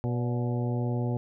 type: harmonic tone with a mistuned harmonic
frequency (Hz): 121.7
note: B2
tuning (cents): -25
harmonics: 1 / 2 / 3 / 4 / 5 / 6 / 7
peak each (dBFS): -27 / -33 / -37 / -39 / -41 / -43 / -44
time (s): 0.04-1.17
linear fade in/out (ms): 0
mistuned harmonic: 5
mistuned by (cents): -68
effects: none